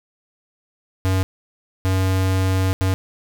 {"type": "tone bursts at uneven times", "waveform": "square", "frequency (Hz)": 94.4, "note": "F#2", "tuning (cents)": 35, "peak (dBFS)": -17, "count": 3, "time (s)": [[1.05, 1.23], [1.85, 2.73], [2.81, 2.94]], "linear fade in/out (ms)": 0, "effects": []}